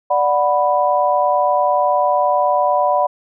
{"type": "chord", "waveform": "sine", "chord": "B minor", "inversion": "first", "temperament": "equal with one note detuned", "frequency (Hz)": [587.3, 736.2, 987.8], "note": ["D5", "F#5", "B5"], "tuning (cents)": [0, -9, 0], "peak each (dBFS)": -17, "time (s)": [0.1, 3.07], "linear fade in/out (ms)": 10, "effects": []}